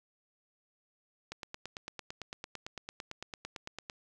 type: click train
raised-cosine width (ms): 0.2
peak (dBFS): -23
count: 24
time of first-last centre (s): 1.32-3.898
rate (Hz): 8.92
effects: none